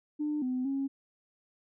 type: tone with pitch steps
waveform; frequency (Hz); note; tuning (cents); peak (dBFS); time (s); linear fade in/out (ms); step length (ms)
sine; 299.2 / 254.2 / 273.2; D4 / C4 / C#4; +32 / -50 / -25; -28; 0.19-0.88; 20; 230
effects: tanh soft clip ceiling -24 dBFS